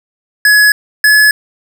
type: tone pair in turn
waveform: square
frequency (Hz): 1690 / 1704.7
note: G#6 / G#6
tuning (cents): +30 / +45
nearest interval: unison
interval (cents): 15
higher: second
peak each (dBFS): -5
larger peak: neither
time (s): 0.45-0.72 / 1.04-1.31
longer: neither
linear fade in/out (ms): 2
effects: none